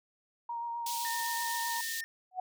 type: tone with vibrato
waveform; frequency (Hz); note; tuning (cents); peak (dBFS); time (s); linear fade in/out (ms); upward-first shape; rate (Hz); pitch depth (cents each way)
sine; 938; A#5; +11; -34; 0.49-1.81; 5; sine; 7.8; 15
type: high-pass noise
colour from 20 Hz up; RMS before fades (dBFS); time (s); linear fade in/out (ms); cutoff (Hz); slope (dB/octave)
pink; -38; 0.86-2.01; 5; 3400; 24
type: tone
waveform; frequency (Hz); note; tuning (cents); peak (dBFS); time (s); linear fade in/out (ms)
triangle; 1823; A#6; -39; -36; 1.05-2.04; 0
type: tone with exponential growth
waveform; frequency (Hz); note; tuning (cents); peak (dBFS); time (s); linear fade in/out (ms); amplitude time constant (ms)
sine; 740; F#5; 0; -28; 2.31-2.4; 5; 18
effects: none